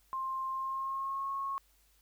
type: tone with pitch glide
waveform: sine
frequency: 1056 to 1093.9 Hz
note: C6 to C#6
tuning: +16 to -23 cents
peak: -33 dBFS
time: 0.13-1.58 s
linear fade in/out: 0 ms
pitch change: +61 cents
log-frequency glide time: 0.51-1.3 s
effects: added 50 Hz sine -68 dBFS peak until 2.01 s + white hiss -69 dBFS RMS until 2.01 s